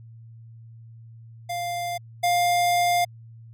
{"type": "tone pair in turn", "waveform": "square", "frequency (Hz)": [698.5, 703], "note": ["F5", "F5"], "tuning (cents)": [0, 11], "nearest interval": "unison", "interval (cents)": 11, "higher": "second", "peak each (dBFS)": [-27, -19], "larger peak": "second", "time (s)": [[1.49, 1.98], [2.23, 3.05]], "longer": "second", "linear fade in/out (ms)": 10, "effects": ["added 114 Hz sine -42 dBFS peak until 3.53 s", "MP3 64 kbps"]}